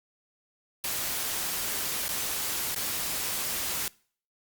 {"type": "noise with dropouts", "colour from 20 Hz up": "white", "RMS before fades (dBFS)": -31, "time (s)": [0.84, 3.88], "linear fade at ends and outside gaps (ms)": 1, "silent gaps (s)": [[2.082, 2.09], [2.747, 2.761]], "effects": ["noise-tail reverb RT60 0.5 s tail -24 dB re dry", "Opus 48 kbps"]}